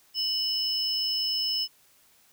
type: tone pair together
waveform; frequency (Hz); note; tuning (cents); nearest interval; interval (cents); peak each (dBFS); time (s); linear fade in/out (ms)
triangle; 2960 / 5229; F#7 / E8; 0 / -15; minor seventh; 985; -31 / -25; 0.14-1.68; 50
effects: white hiss -61 dBFS RMS until 2.32 s